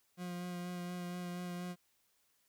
40% pulse tone with vibrato, 177.5 Hz, F3, 28 cents sharp, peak -39 dBFS, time 0.17-1.76 s, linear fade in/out 50 ms, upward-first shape sine, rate 4.2 Hz, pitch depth 16 cents each way, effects white hiss -75 dBFS RMS until 2.48 s

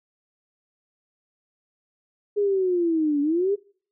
sine linear two-way sweep, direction down then up, 416.7 to 282.7 to 416.7 Hz, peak -19 dBFS, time 2.36-3.56 s, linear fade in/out 20 ms, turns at 3.21 s, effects noise-tail reverb RT60 0.5 s tail -25 dB re dry

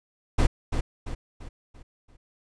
brown noise with echo, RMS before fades -18 dBFS, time 0.38-0.47 s, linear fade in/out 10 ms, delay 340 ms, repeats 5, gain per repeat -7 dB, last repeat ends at 2.17 s, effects resampled to 22050 Hz

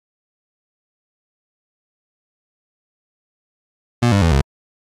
25% pulse tone with pitch steps, 120 / 99.75 / 82.91 / 68.92 Hz, B2 / G2 / E2 / C#2, -49 / +31 / +11 / -9 cents, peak -8 dBFS, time 4.02-4.416 s, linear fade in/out 10 ms, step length 99 ms, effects low-pass 8000 Hz 12 dB/octave + AAC 64 kbps

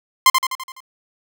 sawtooth tone with echo, 1046.5 Hz, C6, in tune, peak -4 dBFS, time 0.26-0.3 s, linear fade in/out 2 ms, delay 84 ms, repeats 6, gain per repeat -5 dB, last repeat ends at 0.804 s, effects none

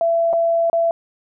sine tone with dropouts, 670 Hz, E5, 28 cents sharp, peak -14 dBFS, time 0.01-0.91 s, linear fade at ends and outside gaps 1 ms, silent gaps 0.33-0.334 / 0.699-0.73 s, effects none

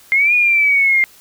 sine exponential two-way sweep, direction up then down, 2100 to 2464 to 2100 Hz, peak -10 dBFS, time 0.12-1.04 s, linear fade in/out 0 ms, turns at 0.34 s, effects white hiss -46 dBFS RMS until 1.2 s

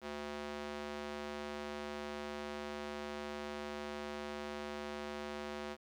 square tone with high-pass filter, 73.42 Hz, D2, in tune, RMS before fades -43 dBFS, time 0.01-5.77 s, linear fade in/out 50 ms, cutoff 320 Hz, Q 0.81, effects low-pass 5000 Hz 12 dB/octave + 11-bit

